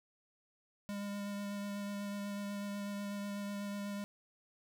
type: tone with vibrato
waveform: square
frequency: 202.4 Hz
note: G#3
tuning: 44 cents flat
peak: -39 dBFS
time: 0.89-4.04 s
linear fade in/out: 0 ms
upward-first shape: sine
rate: 8.1 Hz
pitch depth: 12 cents each way
effects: none